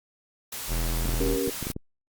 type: noise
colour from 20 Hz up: white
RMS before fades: -35 dBFS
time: 0.52-1.72 s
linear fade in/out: 5 ms
type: tone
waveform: square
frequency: 41.2 Hz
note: E1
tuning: in tune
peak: -26 dBFS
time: 0.67-1.38 s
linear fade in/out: 50 ms
type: clicks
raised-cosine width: 3 ms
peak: -19 dBFS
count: 9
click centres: 1.055 / 1.091 / 1.14 / 1.265 / 1.477 / 1.627 / 1.669 / 1.702 / 1.764 s
type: chord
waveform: sine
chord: G diminished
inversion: second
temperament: equal with one note detuned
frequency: 277.2 / 392 / 472.9 Hz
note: Db4 / G4 / Bb4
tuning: 0 / 0 / +25 cents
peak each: -29 dBFS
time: 1.2-1.5 s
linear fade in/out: 5 ms
effects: Opus 48 kbps